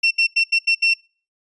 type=tone bursts at uneven times; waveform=35% pulse; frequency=2711 Hz; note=E7; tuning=48 cents sharp; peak=-12 dBFS; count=6; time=0.03-0.11 / 0.18-0.27 / 0.36-0.44 / 0.52-0.59 / 0.67-0.75 / 0.82-0.94 s; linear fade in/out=10 ms; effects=noise-tail reverb RT60 0.4 s tail -25 dB re dry + resampled to 22050 Hz